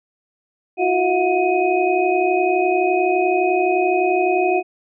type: tone cluster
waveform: sine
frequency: 334.4 / 366.1 / 657 / 725 / 2507 Hz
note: E4 / F#4 / E5 / F#5 / D#7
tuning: +25 / -18 / -6 / -35 / +12 cents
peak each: -26 / -18 / -25 / -19 / -25 dBFS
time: 0.77-4.63 s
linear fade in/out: 50 ms
effects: none